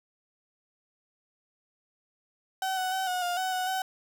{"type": "tone with pitch steps", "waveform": "35% pulse", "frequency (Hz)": [761, 744, 761, 729, 707, 750, 739, 757], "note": ["F#5", "F#5", "F#5", "F#5", "F5", "F#5", "F#5", "F#5"], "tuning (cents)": [48, 9, 48, -26, 21, 23, -2, 39], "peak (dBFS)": -26, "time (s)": [2.62, 3.82], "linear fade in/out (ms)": 2, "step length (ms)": 150, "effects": []}